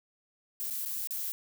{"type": "noise with dropouts", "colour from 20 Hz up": "violet", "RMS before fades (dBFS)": -35, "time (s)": [0.6, 1.32], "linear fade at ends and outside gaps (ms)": 0, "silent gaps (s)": [[0.701, 0.707], [0.851, 0.859], [1.072, 1.108]], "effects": []}